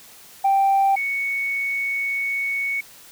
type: tone pair in turn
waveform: sine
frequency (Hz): 784 / 2221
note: G5 / C#7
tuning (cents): 0 / +3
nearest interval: octave + tritone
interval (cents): 1803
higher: second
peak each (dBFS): -13 / -21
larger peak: first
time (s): 0.44-0.96 / 0.96-2.81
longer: second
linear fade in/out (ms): 10
effects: tanh soft clip ceiling -12 dBFS + white hiss -46 dBFS RMS until 3.11 s